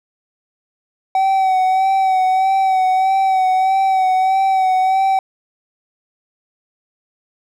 triangle tone with vibrato, 760 Hz, F#5, 46 cents sharp, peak -10 dBFS, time 1.15-5.19 s, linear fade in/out 2 ms, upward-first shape sine, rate 1.6 Hz, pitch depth 30 cents each way, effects none

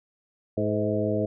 harmonic tone with a mistuned harmonic, 106 Hz, G#2, 36 cents sharp, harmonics 1 / 2 / 3 / 4 / 5 / 6, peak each -30 / -30 / -30 / -30 / -30 / -30 dBFS, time 0.57-1.26 s, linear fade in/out 5 ms, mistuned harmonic 5, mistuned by -48 cents, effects none

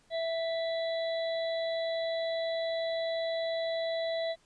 harmonic tone with a mistuned harmonic, 659.3 Hz, E5, in tune, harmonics 1 / 3 / 5 / 6, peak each -30 / -42 / -46 / -42 dBFS, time 0.1-4.36 s, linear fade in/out 50 ms, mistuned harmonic 5, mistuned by +48 cents, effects pink hiss -66 dBFS RMS until 4.45 s + resampled to 22050 Hz

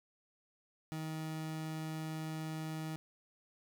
30% pulse tone, 157.8 Hz, D#3, 25 cents sharp, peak -36 dBFS, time 0.92-2.96 s, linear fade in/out 0 ms, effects none

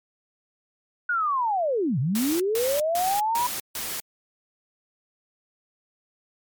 sine linear two-way sweep, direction down then up, 1474 to 116.54 to 995 Hz, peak -21 dBFS, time 1.09-3.47 s, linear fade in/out 5 ms, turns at 1.99 s
white noise bursts, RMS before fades -31 dBFS, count 5, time 2.15-4 s, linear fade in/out 2 ms, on 250 ms, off 150 ms
effects MP3 96 kbps

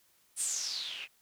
blue noise with low-pass filter sweep, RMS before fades -36 dBFS, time 0.36-1.08 s, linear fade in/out 50 ms, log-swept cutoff 9400 to 2400 Hz, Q 7.2, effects white hiss -68 dBFS RMS until 1.21 s

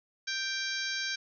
harmonic tone with a mistuned harmonic, 784 Hz, G5, in tune, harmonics 2 / 3 / 4 / 5 / 6 / 7 / 8, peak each -35 / -40 / -42 / -39 / -40 / -40 / -43 dBFS, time 0.27-1.16 s, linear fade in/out 10 ms, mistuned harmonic 4, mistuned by +37 cents, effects none

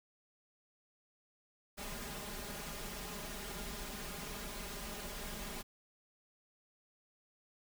pink noise with comb filter, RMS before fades -44 dBFS, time 1.77-5.63 s, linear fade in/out 20 ms, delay 4.9 ms, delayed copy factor +0.9, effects none

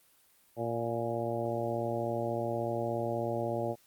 harmonic tone with a mistuned harmonic, 116.54 Hz, A#2, in tune, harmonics 1 / 2 / 3 / 4 / 5 / 6 / 7, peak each -38 / -40 / -37 / -39 / -35 / -39 / -41 dBFS, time 0.56-3.76 s, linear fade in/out 50 ms, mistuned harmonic 7, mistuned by +28 cents, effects white hiss -65 dBFS RMS until 3.86 s + Opus 32 kbps

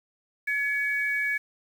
sine tone pair together, 1701 / 2253 Hz, G#6 / C#7, +41 / +28 cents, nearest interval perfect fourth, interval 487 cents, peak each -27 dBFS, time 0.47-1.38 s, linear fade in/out 10 ms, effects 8-bit

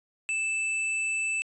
square tone, 2637 Hz, E7, in tune, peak -27 dBFS, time 0.29-1.42 s, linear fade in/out 0 ms, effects resampled to 22050 Hz

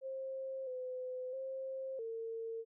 sine tone with pitch steps, 531 / 508 / 530 / 453.7 Hz, C5 / B4 / C5 / A#4, +25 / +49 / +22 / -47 cents, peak -39 dBFS, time 0.01-2.65 s, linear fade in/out 50 ms, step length 660 ms, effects none

